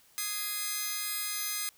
5% pulse chord, Ab major, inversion second, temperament just, 1245.9 / 1661.2 / 2077 Hz, Eb6 / Ab6 / C7, +2 / 0 / -13 cents, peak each -26 / -28 / -25 dBFS, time 0.18-1.69 s, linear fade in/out 0 ms, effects white hiss -62 dBFS RMS until 1.77 s

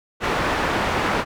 white low-pass noise, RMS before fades -22 dBFS, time 0.2-1.25 s, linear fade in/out 50 ms, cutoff 1500 Hz, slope 12 dB/octave, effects none

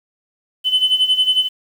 sine tone with tremolo, 3028 Hz, F#7, 39 cents sharp, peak -8 dBFS, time 0.64-1.49 s, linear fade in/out 50 ms, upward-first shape sine, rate 11 Hz, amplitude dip 80%, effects tanh soft clip ceiling -8 dBFS + 7-bit

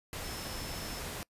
sine tone in noise, 5274 Hz, E8, in tune, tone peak -47 dBFS, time 0.24-0.99 s, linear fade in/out 0 ms, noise pink, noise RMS -40 dBFS, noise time 0.13-1.23 s, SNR -10 dB, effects noise-tail reverb RT60 0.1 s tail -25 dB re dry + resampled to 32000 Hz

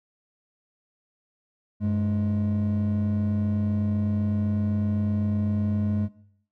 triangle tone pair together, 98 / 209.9 Hz, G2 / G#3, 0 / +19 cents, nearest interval octave + minor second, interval 1319 cents, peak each -22 / -21 dBFS, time 1.8-6.09 s, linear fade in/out 50 ms, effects noise-tail reverb RT60 0.7 s tail -20 dB re dry + tanh soft clip ceiling -16 dBFS

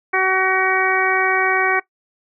harmonic tone, 377.3 Hz, F#4, 34 cents sharp, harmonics 1 / 2 / 3 / 4 / 5 / 6, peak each -22 / -22 / -22 / -22 / -22 / -22 dBFS, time 0.13-1.8 s, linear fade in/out 10 ms, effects noise-tail reverb RT60 0.1 s tail -18 dB re dry

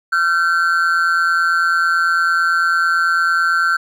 triangle ring-modulated tone, 1454 Hz, F#6, 31 cents flat, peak -8 dBFS, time 0.12-3.77 s, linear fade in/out 10 ms, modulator 84.5 Hz, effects none

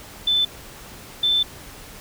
sine tone pair in turn, 3520 / 3536 Hz, A7 / A7, 0 / +8 cents, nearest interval unison, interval 8 cents, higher second, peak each -16 dBFS, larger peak neither, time 0.27-0.45 / 1.23-1.43 s, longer second, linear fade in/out 5 ms, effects pink hiss -41 dBFS RMS until 2 s

